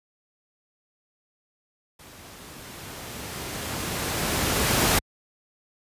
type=noise with level ramp; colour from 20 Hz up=pink; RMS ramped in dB=-47 to -19 dBFS; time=1.99-4.99 s; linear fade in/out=5 ms; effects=high-pass 60 Hz 12 dB/octave + resampled to 32000 Hz